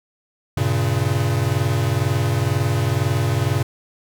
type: chord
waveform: square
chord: G diminished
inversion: none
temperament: equal with one note detuned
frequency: 96.54 / 116.54 / 138.59 Hz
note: G2 / Bb2 / Db3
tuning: -26 / 0 / 0 cents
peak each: -23 / -22 / -23 dBFS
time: 0.57-3.63 s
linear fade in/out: 5 ms
effects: none